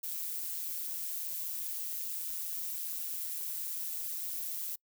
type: noise with amplitude modulation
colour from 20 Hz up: violet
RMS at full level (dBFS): -35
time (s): 0.03-4.76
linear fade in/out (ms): 10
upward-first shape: sine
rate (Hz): 165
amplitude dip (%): 60
effects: noise-tail reverb RT60 0.1 s tail -26 dB re dry